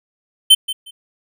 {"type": "tone with echo", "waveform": "square", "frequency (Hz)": 3087, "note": "G7", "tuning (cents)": -27, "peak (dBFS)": -5, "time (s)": [0.5, 0.55], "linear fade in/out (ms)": 10, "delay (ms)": 180, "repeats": 2, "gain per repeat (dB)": -15, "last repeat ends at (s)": 0.91, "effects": []}